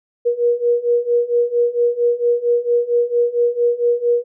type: beating tone pair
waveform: sine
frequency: 475.9 / 480.3 Hz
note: A#4 / B4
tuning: +36 / -48 cents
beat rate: 4.4 Hz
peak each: -18 / -16 dBFS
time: 0.25-4.24 s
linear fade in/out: 20 ms
effects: none